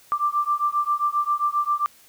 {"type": "beating tone pair", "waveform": "sine", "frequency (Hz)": [1176, 1183.5], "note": ["D6", "D6"], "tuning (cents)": [2, 13], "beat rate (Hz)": 7.5, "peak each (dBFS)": -23, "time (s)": [0.12, 1.86], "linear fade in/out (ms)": 0, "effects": ["white hiss -53 dBFS RMS until 2.08 s"]}